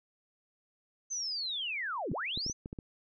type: linear two-way sweep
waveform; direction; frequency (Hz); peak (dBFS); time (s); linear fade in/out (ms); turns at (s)
sine; down then up; 6272 to 123.47 to 6272; -33; 1.1-2.53; 20; 2.12
type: clicks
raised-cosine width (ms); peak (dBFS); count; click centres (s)
3; -27; 7; 2.116 / 2.375 / 2.464 / 2.498 / 2.659 / 2.729 / 2.788
effects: none